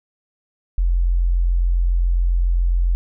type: tone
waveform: sine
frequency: 43.65 Hz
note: F1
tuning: in tune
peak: -14 dBFS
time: 0.78-2.95 s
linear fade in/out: 0 ms
effects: none